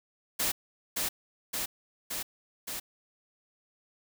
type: noise with echo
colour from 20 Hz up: white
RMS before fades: -29 dBFS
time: 0.39-0.52 s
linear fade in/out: 10 ms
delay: 570 ms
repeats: 4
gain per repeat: -2 dB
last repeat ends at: 2.8 s
effects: none